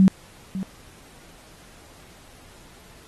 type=tone with echo; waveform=sine; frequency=190 Hz; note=F#3; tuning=46 cents sharp; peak=-10 dBFS; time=0-0.08 s; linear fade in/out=0 ms; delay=550 ms; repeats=1; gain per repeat=-15 dB; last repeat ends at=0.63 s; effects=pink hiss -50 dBFS RMS until 3.07 s + AAC 32 kbps